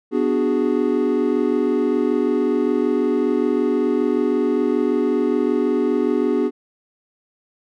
triangle chord, G# half-diminished seventh, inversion first, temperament equal, 246.9 / 293.7 / 370 / 415.3 Hz, B3 / D4 / F#4 / G#4, 0 / 0 / 0 / 0 cents, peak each -20 dBFS, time 0.11-6.51 s, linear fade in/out 50 ms, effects none

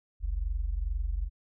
sine tone pair together, 45.07 / 67.4 Hz, F#1 / C#2, -45 / -48 cents, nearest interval perfect fifth, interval 697 cents, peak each -29 / -34 dBFS, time 0.2-1.3 s, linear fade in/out 50 ms, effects none

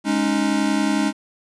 square chord, Ab suspended fourth, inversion none, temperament equal with one note detuned, 207.7 / 277.2 / 308.4 Hz, Ab3 / Db4 / Eb4, 0 / 0 / -15 cents, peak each -23 dBFS, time 0.04-1.13 s, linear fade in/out 50 ms, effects resampled to 22050 Hz + 9-bit

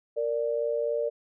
sine tone pair together, 463.6 / 587.3 Hz, A#4 / D5, -10 / 0 cents, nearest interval major third, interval 410 cents, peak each -28 dBFS, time 0.16-1.1 s, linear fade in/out 20 ms, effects none

